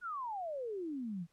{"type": "exponential sweep", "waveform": "sine", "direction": "down", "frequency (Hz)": [1492, 160], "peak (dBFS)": -37, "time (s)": [0.01, 1.27], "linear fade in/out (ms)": 50, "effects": ["pink hiss -75 dBFS RMS until 1.32 s", "low-pass 11000 Hz 12 dB/octave"]}